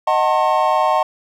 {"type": "chord", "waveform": "triangle", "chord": "D# diminished seventh", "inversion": "none", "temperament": "just", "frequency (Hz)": [622.3, 746.7, 896, 1075.3], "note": ["D#5", "F#5", "A5", "C6"], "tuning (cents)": [0, 16, 31, 47], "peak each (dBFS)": -17, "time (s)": [0.07, 1.03], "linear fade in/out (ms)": 5, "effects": []}